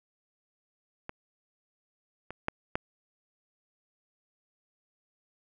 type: clicks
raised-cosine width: 0.5 ms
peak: -22 / -24 / -13 / -13 dBFS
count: 4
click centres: 1.094 / 2.306 / 2.484 / 2.755 s
effects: none